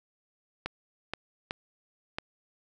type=clicks; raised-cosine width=0.3 ms; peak=-16 dBFS; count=4; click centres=0.66 / 1.136 / 1.509 / 2.185 s; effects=none